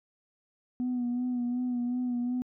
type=tone with vibrato; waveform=sine; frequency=246 Hz; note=B3; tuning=7 cents flat; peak=-26 dBFS; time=0.8-2.42 s; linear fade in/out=0 ms; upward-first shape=sine; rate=2.7 Hz; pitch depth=34 cents each way; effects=tanh soft clip ceiling -25 dBFS